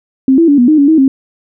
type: tone with pitch steps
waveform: sine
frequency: 264.8 / 333 / 286 / 243.5 / 308.6 / 282.4 / 318.2 / 268 Hz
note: C4 / E4 / D4 / B3 / D#4 / C#4 / D#4 / C4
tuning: +21 / +18 / -46 / -24 / -14 / +32 / +39 / +42 cents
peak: -4 dBFS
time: 0.28-1.08 s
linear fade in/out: 2 ms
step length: 100 ms
effects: none